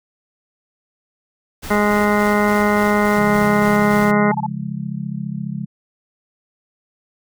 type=noise with tremolo; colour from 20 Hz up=pink; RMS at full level=-31 dBFS; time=1.62-4.12 s; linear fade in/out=20 ms; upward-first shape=square; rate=3.5 Hz; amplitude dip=25%
type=harmonic tone; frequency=207.7 Hz; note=G#3; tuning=in tune; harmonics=1 / 2 / 3 / 4 / 5 / 6 / 7 / 9 / 10; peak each=-17 / -20 / -22 / -23 / -24 / -25 / -25 / -27 / -27 dBFS; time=1.7-4.32 s; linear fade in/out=10 ms
type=chord; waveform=sine; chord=Db major; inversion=none; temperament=just; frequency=138.59 / 173.24 / 207.9 Hz; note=Db3 / F3 / Ab3; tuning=0 / -14 / +2 cents; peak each=-27 dBFS; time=3.16-5.66 s; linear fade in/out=20 ms
type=tone bursts; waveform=sine; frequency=865 Hz; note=A5; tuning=30 cents flat; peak=-18 dBFS; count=3; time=4.31-4.464 s; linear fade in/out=5 ms; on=34 ms; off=26 ms
effects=none